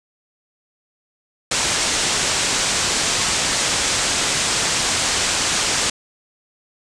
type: low-pass noise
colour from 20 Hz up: white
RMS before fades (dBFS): -20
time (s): 1.51-5.9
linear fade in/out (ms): 5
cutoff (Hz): 8500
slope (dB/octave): 48
effects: none